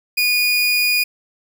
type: tone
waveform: 30% pulse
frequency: 2455 Hz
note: D#7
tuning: 24 cents flat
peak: -12 dBFS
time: 0.17-1.04 s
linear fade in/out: 10 ms
effects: none